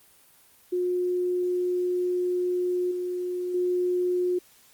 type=tone with level steps; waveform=sine; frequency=359.5 Hz; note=F#4; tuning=50 cents flat; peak=-23 / -27 / -22 dBFS; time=0.72-4.39 s; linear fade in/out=10 ms; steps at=2.91 / 3.54 s; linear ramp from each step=5 ms; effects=white hiss -57 dBFS RMS until 4.73 s + Opus 24 kbps